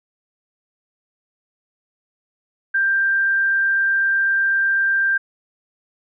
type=tone; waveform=sine; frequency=1582 Hz; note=G6; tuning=15 cents sharp; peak=-15 dBFS; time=2.74-5.18 s; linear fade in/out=10 ms; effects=none